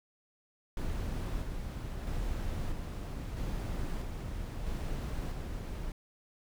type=noise with tremolo; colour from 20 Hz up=brown; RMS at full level=-35 dBFS; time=0.77-5.92 s; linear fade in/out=2 ms; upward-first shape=square; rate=0.77 Hz; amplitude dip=30%; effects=none